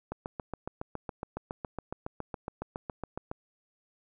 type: click train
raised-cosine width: 1 ms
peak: -21 dBFS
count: 24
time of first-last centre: 0.12-3.314 s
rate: 7.2 Hz
effects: none